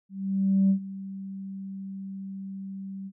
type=tone with ADSR envelope; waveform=sine; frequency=193.9 Hz; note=G3; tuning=19 cents flat; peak=-16 dBFS; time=0.09-3.12 s; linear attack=610 ms; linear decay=90 ms; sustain=-18 dB; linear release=53 ms; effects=tanh soft clip ceiling -14 dBFS